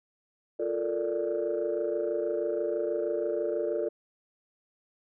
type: chord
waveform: sine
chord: Bb major seventh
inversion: second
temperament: equal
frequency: 349.2 / 440 / 466.2 / 587.3 Hz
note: F4 / A4 / Bb4 / D5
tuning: 0 / 0 / 0 / 0 cents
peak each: -32 / -31 / -34 / -31 dBFS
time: 0.59-3.89 s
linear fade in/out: 10 ms
effects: tanh soft clip ceiling -20 dBFS